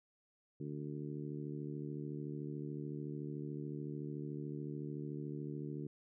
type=harmonic tone; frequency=73.7 Hz; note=D2; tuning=7 cents sharp; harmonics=2 / 3 / 4 / 5 / 6; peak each=-43 / -49 / -46 / -48 / -54 dBFS; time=0.6-5.87 s; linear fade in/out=5 ms; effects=none